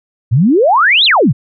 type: exponential two-way sweep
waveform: sine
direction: up then down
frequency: 103.8 to 4186 to 103.8 Hz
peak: -6 dBFS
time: 0.31-1.33 s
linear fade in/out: 20 ms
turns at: 1.05 s
effects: none